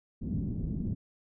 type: low-pass noise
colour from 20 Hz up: white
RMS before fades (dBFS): -33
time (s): 0.21-0.95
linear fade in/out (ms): 20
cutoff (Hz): 230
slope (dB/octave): 24
effects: none